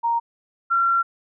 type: tone pair in turn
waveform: sine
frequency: 932.3 / 1367.1 Hz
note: A#5 / F6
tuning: 0 / -37 cents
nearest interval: perfect fifth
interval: 663 cents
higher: second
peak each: -18 / -16 dBFS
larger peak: second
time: 0.03-0.2 / 0.7-1.03 s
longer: second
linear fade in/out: 20 ms
effects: none